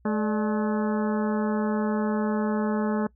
harmonic tone with a mistuned harmonic, 214 Hz, A3, 48 cents flat, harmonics 1 / 2 / 3 / 4 / 5 / 6 / 7 / 8, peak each -24 / -30 / -34 / -36 / -38 / -40 / -41 / -42 dBFS, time 0.05-3.07 s, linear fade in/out 5 ms, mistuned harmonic 3, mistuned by -130 cents, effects noise-tail reverb RT60 0.1 s tail -22 dB re dry + added 60 Hz sine -57 dBFS peak until 3.15 s

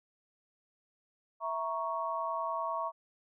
sine chord, A# diminished, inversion second, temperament equal with one note detuned, 659.3 / 938.8 / 1108.7 Hz, E5 / A#5 / C#6, 0 / +12 / 0 cents, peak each -37 / -37 / -35 dBFS, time 1.4-2.92 s, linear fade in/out 50 ms, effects none

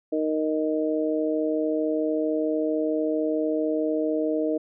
harmonic tone, 155.56 Hz, D#3, in tune, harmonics 2 / 3 / 4, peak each -25 / -27 / -28 dBFS, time 0.12-4.58 s, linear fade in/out 10 ms, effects none

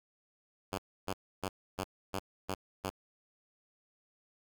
5% pulse tone bursts, 96 Hz, G2, 36 cents flat, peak -23 dBFS, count 7, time 0.72-2.901 s, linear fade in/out 10 ms, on 63 ms, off 290 ms, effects none

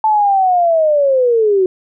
sine linear sweep, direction down, 880 to 363.7 Hz, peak -9 dBFS, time 0.04-1.66 s, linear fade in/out 2 ms, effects none

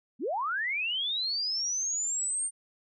sine linear sweep, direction up, 190.8 to 8870 Hz, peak -28 dBFS, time 0.19-2.51 s, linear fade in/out 50 ms, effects none

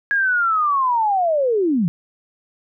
sine linear sweep, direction down, 1661.2 to 155.56 Hz, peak -15 dBFS, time 0.11-1.88 s, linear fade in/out 0 ms, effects none

